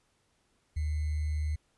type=tone with sample-and-hold; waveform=sine; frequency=76 Hz; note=D#2; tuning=40 cents flat; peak=-28 dBFS; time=0.76-1.56 s; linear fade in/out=10 ms; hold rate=2100 Hz; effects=pink hiss -72 dBFS RMS until 1.77 s + resampled to 24000 Hz